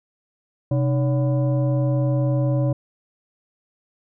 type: tone with frequency modulation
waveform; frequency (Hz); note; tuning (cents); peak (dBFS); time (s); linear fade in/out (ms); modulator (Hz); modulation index
sine; 130; C3; -11; -17; 0.71-2.73; 5; 436; 0.72
effects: none